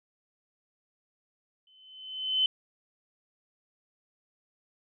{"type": "tone with exponential growth", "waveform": "sine", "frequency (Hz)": 3048, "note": "G7", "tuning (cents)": -49, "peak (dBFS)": -20, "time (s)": [1.67, 2.46], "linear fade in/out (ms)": 2, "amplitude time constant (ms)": 170, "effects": []}